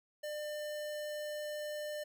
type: tone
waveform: square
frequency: 599 Hz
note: D5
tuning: 34 cents sharp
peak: -39 dBFS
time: 0.23-2.04 s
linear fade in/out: 10 ms
effects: none